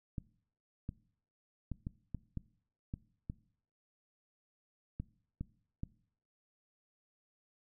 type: clicks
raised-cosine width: 5 ms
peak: -26 dBFS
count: 11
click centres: 0.182 / 0.891 / 1.717 / 1.869 / 2.147 / 2.373 / 2.939 / 3.299 / 5 / 5.41 / 5.834 s
effects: noise-tail reverb RT60 0.6 s tail -21 dB re dry